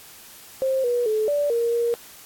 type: tone with pitch steps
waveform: sine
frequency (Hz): 529 / 484.1 / 432.2 / 581 / 467.6 / 470.7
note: C5 / B4 / A4 / D5 / A#4 / A#4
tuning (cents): +19 / -35 / -31 / -19 / +5 / +17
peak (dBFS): -19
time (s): 0.62-1.94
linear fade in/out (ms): 0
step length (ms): 220
effects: white hiss -45 dBFS RMS until 2.25 s + AAC 64 kbps